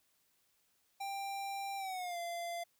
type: tone with pitch glide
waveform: square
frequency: 790 to 687.7 Hz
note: G5 to F5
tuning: +13 to -27 cents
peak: -39 dBFS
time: 1-2.64 s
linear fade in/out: 10 ms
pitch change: -240 cents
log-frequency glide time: 1.77-2.18 s
effects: white hiss -75 dBFS RMS until 2.79 s